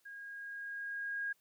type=tone with level ramp; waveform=sine; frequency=1632 Hz; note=G#6; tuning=31 cents flat; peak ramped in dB=-46 to -34 dBFS; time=0.05-1.33 s; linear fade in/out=10 ms; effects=white hiss -74 dBFS RMS until 1.4 s